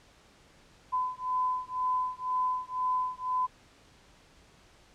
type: beating tone pair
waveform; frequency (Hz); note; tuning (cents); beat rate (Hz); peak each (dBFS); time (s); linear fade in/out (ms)
sine; 1010 / 1012; B5 / B5; +39 / +42; 2; -31; 0.92-3.47; 20
effects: pink hiss -59 dBFS RMS until 4.94 s + low-pass 7000 Hz 12 dB/octave